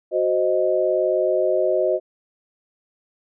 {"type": "chord", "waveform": "sine", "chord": "C diminished", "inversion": "second", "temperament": "equal", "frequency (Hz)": [370, 523.3, 622.3], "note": ["Gb4", "C5", "Eb5"], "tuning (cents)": [0, 0, 0], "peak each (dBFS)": [-22, -22, -20], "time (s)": [0.11, 2], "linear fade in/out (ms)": 50, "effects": []}